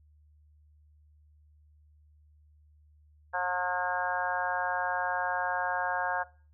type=harmonic tone; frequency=180 Hz; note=F#3; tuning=47 cents flat; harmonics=3 / 4 / 5 / 6 / 7 / 8 / 9; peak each=-38 / -34 / -33 / -38 / -43 / -37 / -34 dBFS; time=3.33-6.24 s; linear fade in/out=20 ms; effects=noise-tail reverb RT60 0.4 s tail -20 dB re dry + added 75 Hz sine -58 dBFS peak until 6.53 s